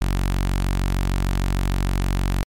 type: tone with notch filter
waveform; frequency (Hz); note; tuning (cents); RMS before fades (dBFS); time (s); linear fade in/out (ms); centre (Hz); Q
sawtooth; 46.5; F#1; +9; -21; 0.01-2.43; 0; 480; 1.6
effects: MP3 64 kbps